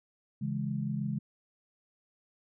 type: chord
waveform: sine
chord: C# minor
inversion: none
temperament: equal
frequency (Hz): 138.59 / 164.81 / 207.7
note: C#3 / E3 / G#3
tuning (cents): 0 / 0 / 0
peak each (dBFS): -34 / -37 / -34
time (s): 0.41-1.19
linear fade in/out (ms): 10
effects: none